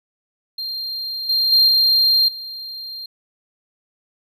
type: tone with level steps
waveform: triangle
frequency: 4189 Hz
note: C8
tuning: 1 cent sharp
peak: -23 / -14 / -9 / -11 / -28 dBFS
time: 0.58-3.06 s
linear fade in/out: 5 ms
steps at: 1.29 / 1.52 / 1.68 / 2.28 s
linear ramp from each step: 5 ms
effects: none